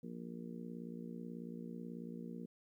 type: harmonic tone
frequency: 58.27 Hz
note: A#1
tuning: in tune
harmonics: 3 / 4 / 5 / 6 / 7 / 8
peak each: -48 / -47 / -57 / -55 / -60 / -55 dBFS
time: 0.03-2.46 s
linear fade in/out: 5 ms
effects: 13-bit